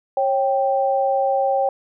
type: tone pair together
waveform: sine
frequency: 546 / 784 Hz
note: C#5 / G5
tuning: -26 / 0 cents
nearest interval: tritone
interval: 626 cents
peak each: -19 dBFS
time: 0.17-1.69 s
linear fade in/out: 2 ms
effects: none